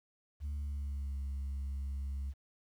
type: tone with pitch glide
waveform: sine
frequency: 72.5 to 68.43 Hz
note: D2 to C#2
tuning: -22 to -22 cents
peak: -33 dBFS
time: 0.4-2.34 s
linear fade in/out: 50 ms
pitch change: -100 cents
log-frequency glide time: 0.53-1.18 s
effects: tanh soft clip ceiling -34 dBFS + 11-bit

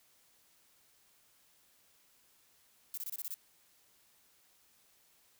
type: noise bursts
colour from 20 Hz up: violet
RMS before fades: -40 dBFS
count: 7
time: 2.94-3.341 s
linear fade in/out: 0 ms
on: 35 ms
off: 26 ms
effects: white hiss -68 dBFS RMS until 5.39 s

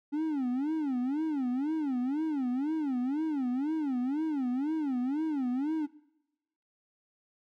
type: tone with vibrato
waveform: triangle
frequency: 280 Hz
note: C#4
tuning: 18 cents sharp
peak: -26 dBFS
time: 0.12-5.87 s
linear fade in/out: 20 ms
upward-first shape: sine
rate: 2 Hz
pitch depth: 230 cents each way
effects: noise-tail reverb RT60 0.9 s tail -21 dB re dry

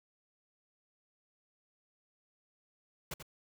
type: noise with echo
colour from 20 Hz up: pink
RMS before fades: -39 dBFS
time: 3.11-3.14 s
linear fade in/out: 5 ms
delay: 87 ms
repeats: 1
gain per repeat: -8 dB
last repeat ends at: 3.227 s
effects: none

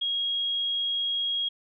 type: tone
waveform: sine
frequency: 3285 Hz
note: G#7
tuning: 20 cents flat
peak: -25 dBFS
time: 0.01-1.49 s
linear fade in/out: 10 ms
effects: none

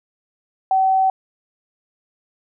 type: tone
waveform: sine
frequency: 763 Hz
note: G5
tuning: 47 cents flat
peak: -13 dBFS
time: 0.71-1.1 s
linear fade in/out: 2 ms
effects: none

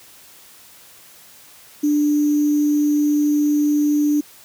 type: tone with sample-and-hold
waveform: sine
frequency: 295.4 Hz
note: D4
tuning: 10 cents sharp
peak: -14 dBFS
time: 1.83-4.21 s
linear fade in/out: 10 ms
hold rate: 6300 Hz
effects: white hiss -46 dBFS RMS until 4.44 s + high-pass 60 Hz 12 dB/octave

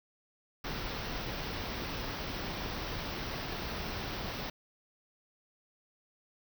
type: band-stop noise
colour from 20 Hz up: pink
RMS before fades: -38 dBFS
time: 0.64-4.5 s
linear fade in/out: 5 ms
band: 5800 to 15000 Hz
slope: 96 dB/octave
effects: none

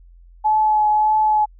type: tone with vibrato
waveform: sine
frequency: 855 Hz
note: A5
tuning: 50 cents flat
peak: -13 dBFS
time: 0.44-1.46 s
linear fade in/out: 20 ms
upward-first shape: triangle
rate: 1.7 Hz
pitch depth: 19 cents each way
effects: added 43 Hz sine -43 dBFS peak until 1.59 s

